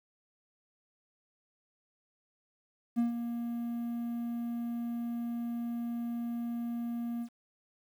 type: tone with ADSR envelope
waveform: triangle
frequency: 235.8 Hz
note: A#3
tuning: 20 cents sharp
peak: -22 dBFS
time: 2.96-7.29 s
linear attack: 27 ms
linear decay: 130 ms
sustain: -9 dB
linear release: 74 ms
effects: 10-bit